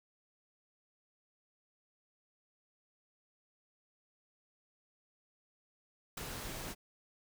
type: noise with ADSR envelope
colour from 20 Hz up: pink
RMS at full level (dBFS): -36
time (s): 6.17-6.75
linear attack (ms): 8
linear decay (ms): 4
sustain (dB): -7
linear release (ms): 36
effects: none